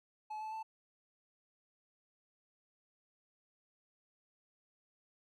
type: tone with pitch steps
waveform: triangle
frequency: 858 / 870 / 882.1 Hz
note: A5 / A5 / A5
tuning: -44 / -20 / +4 cents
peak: -38 dBFS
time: 0.3-0.63 s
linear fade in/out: 10 ms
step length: 110 ms
effects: none